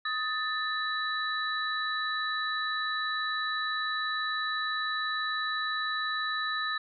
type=tone cluster; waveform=sine; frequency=1255 / 1767 / 3934 Hz; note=D#6 / A6 / B7; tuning=+15 / +7 / -7 cents; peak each=-33 / -32 / -35 dBFS; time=0.05-6.78 s; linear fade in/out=5 ms; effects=none